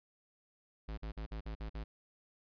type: tone bursts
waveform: square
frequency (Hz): 54.1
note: A1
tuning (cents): -29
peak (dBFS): -40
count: 7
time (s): 0.88-1.84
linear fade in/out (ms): 10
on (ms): 96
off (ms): 48
effects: resampled to 11025 Hz

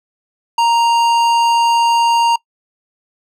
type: tone with tanh clipping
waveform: sine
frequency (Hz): 932.3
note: A#5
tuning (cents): 0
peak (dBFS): -12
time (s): 0.58-2.36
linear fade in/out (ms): 5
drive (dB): 15
effects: noise-tail reverb RT60 0.1 s tail -23 dB re dry

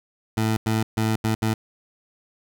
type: tone bursts at uneven times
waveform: 20% pulse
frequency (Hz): 110.3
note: A2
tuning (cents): +5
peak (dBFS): -15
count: 5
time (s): 0.37-0.57 / 0.66-0.83 / 0.97-1.16 / 1.24-1.35 / 1.42-1.54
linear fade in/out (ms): 5
effects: none

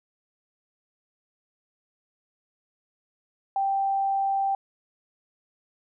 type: tone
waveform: sine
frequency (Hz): 784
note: G5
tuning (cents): 0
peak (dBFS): -22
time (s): 3.56-4.55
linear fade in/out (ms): 2
effects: none

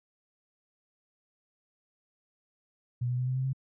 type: tone with pitch steps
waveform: sine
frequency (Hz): 122.1 / 124.23 / 126.41 / 128.62 / 130.86 / 133.15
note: B2 / B2 / B2 / C3 / C3 / C3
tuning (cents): -19 / +11 / +41 / -29 / +1 / +31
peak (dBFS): -27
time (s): 3.01-3.532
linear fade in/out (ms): 10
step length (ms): 87
effects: none

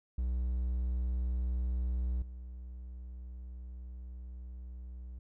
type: tone with level steps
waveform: triangle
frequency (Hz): 61.74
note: B1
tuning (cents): 0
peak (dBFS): -28 / -40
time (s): 0.18-5.19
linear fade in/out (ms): 5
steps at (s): 2.22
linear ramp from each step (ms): 2
effects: none

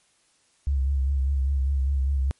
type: tone with vibrato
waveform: sine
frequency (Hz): 68.1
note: C#2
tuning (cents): -30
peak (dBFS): -20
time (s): 0.67-2.31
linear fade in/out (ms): 0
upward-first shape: sine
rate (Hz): 5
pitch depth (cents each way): 54
effects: white hiss -64 dBFS RMS until 2.39 s + MP3 48 kbps

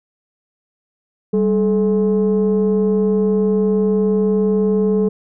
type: tone pair together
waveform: sine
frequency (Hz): 195.89 / 430.2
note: G3 / A4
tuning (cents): -1 / -39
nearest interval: octave + major second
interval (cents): 1362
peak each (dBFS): -14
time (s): 1.33-5.09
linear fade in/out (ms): 10
effects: tanh soft clip ceiling -9 dBFS

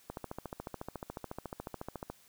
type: click train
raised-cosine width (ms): 1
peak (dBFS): -25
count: 29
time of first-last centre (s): 0.1-2.1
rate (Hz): 14
effects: white hiss -63 dBFS RMS until 2.28 s

